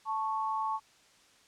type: tone pair together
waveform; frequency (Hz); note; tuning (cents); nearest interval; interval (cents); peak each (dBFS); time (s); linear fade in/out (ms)
sine; 878 / 1106.2; A5 / C#6; -4 / -4; major third; 400; -32 / -33; 0.05-0.8; 50
effects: white hiss -62 dBFS RMS until 1.47 s + low-pass 7000 Hz 12 dB/octave